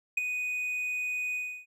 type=tone with ADSR envelope; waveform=triangle; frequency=2487 Hz; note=D#7; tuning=1 cent flat; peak=-20 dBFS; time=0.17-1.66 s; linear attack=7 ms; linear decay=15 ms; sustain=-8 dB; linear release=310 ms; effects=none